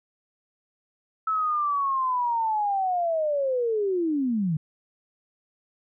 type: linear sweep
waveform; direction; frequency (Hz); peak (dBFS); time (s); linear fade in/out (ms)
sine; down; 1310 to 146.83; -22; 1.27-4.57; 5
effects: none